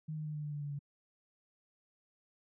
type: tone with pitch steps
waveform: sine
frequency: 155.56 / 153.68 / 151.83 / 150 / 148.19 / 146.41 / 144.64 / 142.9 Hz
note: D#3 / D#3 / D#3 / D3 / D3 / D3 / D3 / D3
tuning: 0 / -21 / -42 / +37 / +16 / -5 / -26 / -47 cents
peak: -37 dBFS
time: 0.08-0.792 s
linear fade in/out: 10 ms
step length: 89 ms
effects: none